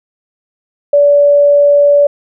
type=tone; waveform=sine; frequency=576 Hz; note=D5; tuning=34 cents flat; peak=-4 dBFS; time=0.93-2.07 s; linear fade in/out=5 ms; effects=none